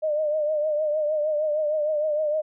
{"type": "tone with vibrato", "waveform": "sine", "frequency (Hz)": 608, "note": "D#5", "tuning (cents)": -40, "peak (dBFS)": -21, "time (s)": [0.02, 2.42], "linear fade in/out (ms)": 20, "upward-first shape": "triangle", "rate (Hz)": 6.5, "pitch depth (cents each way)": 67, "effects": []}